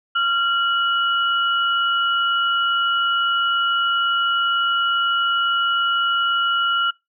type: tone pair together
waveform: sine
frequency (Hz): 1381.8 / 2928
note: F6 / F#7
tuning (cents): -19 / -19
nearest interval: octave + minor second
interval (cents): 1300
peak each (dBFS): -17 / -23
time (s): 0.15-6.91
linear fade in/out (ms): 10
effects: noise-tail reverb RT60 0.2 s tail -24 dB re dry